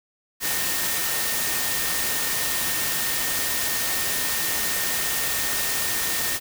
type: tone in noise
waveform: sine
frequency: 1831 Hz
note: A#6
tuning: 32 cents flat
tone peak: -33 dBFS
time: 0.4-6.4 s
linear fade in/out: 50 ms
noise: white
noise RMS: -25 dBFS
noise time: 0.4-6.4 s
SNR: -11 dB
effects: none